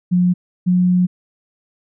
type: tone pair in turn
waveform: sine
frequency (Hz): 179 / 180.35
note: F3 / F#3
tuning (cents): +43 / -44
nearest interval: unison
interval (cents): 13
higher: second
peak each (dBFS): -11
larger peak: neither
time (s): 0.11-0.34 / 0.66-1.07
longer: second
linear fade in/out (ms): 20
effects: none